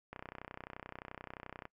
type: click train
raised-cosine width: 0.5 ms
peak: -29 dBFS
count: 49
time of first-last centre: 0.13-1.654 s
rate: 31.5 Hz
effects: noise-tail reverb RT60 0.1 s tail -22 dB re dry